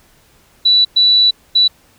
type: tone bursts at uneven times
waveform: sine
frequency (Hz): 3951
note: B7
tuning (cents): 0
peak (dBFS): -7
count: 3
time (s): 0.65-0.85 / 0.96-1.31 / 1.55-1.68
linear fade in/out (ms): 10
effects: pink hiss -51 dBFS RMS until 1.98 s